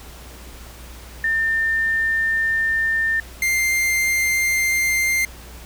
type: tone pair in turn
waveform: sine / 45% pulse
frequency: 1800 / 2099 Hz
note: A6 / C7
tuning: +39 / +5 cents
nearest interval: minor third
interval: 266 cents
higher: second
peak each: -17 dBFS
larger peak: neither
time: 1.24-3.2 / 3.42-5.25 s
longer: first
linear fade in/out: 2 ms
effects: added 60 Hz sine -39 dBFS peak until 5.65 s + pink hiss -42 dBFS RMS until 5.65 s